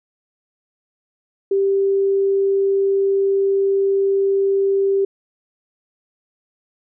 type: tone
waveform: sine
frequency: 392.5 Hz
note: G4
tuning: 2 cents sharp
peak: -14 dBFS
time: 1.51-5.05 s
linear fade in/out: 5 ms
effects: none